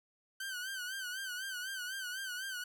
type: tone with vibrato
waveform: sawtooth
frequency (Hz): 1519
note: F#6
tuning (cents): +45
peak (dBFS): -35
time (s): 0.4-2.64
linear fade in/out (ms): 5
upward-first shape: sine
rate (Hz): 4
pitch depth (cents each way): 87
effects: none